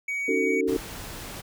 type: tone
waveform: triangle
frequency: 2253 Hz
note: C#7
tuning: 28 cents sharp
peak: -25 dBFS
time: 0.08-0.61 s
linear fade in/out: 5 ms
type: chord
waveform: sine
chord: D# half-diminished seventh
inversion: third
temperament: just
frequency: 280 / 311.1 / 373.4 / 448 Hz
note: C#4 / D#4 / F#4 / A4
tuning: +18 / 0 / +16 / +31 cents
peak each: -28 / -31 / -27 / -26 dBFS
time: 0.28-0.77 s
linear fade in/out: 5 ms
type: noise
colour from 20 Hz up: pink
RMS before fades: -38 dBFS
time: 0.67-1.42 s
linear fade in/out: 20 ms
effects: none